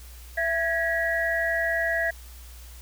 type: tone cluster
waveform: sine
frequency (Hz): 668 / 1656 / 1925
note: E5 / G#6 / B6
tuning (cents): +23 / -5 / -45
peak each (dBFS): -27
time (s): 0.37-2.11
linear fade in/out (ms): 10
effects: added 60 Hz sine -42 dBFS peak until 2.81 s + white hiss -50 dBFS RMS until 2.81 s